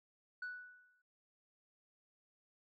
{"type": "tone with exponential decay", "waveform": "sine", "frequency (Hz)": 1480, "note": "F#6", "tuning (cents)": 0, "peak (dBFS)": -37, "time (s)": [0.42, 1.02], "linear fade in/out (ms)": 5, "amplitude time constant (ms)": 130, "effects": ["tanh soft clip ceiling -39 dBFS"]}